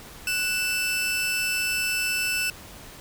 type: tone pair together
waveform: sawtooth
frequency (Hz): 1484 / 2646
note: F#6 / E7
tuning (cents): +5 / +6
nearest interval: minor seventh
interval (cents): 1001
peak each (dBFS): -28 / -21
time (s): 0.27-2.5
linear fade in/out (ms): 2
effects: pink hiss -44 dBFS RMS until 3 s